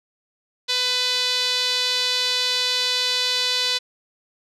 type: tone with band-pass filter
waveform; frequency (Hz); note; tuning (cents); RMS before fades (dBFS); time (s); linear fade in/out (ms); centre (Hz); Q
sawtooth; 499.6; B4; +20; -22; 0.68-3.79; 20; 4000; 3.5
effects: none